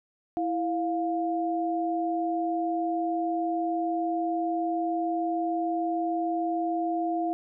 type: tone pair together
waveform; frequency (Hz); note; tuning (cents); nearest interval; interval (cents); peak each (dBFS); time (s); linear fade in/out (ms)
sine; 330 / 703.3; E4 / F5; +2 / +12; octave + minor second; 1310; -28; 0.37-7.33; 0
effects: none